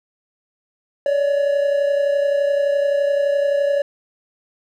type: tone pair together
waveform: triangle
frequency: 565.3 / 597 Hz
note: C#5 / D5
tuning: +34 / +28 cents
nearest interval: minor second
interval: 94 cents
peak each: -14 / -22 dBFS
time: 1.06-3.82 s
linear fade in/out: 2 ms
effects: none